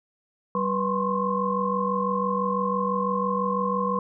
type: tone cluster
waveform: sine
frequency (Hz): 193.7 / 489.6 / 1038 / 1084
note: G3 / B4 / C6 / C#6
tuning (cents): -20 / -15 / -14 / -39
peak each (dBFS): -28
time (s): 0.55-3.99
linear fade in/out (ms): 2
effects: none